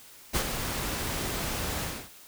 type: noise with ADSR envelope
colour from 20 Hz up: pink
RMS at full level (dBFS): -25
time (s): 0.33-2.1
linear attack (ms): 27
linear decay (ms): 75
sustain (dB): -7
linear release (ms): 280
effects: white hiss -51 dBFS RMS until 2.27 s